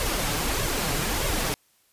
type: noise with flanger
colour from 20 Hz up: pink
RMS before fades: -26 dBFS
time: 0-1.54 s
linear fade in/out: 0 ms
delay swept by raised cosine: 1.8 to 7 ms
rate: 1.6 Hz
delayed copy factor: +0.6
effects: white hiss -64 dBFS RMS until 1.92 s + resampled to 32000 Hz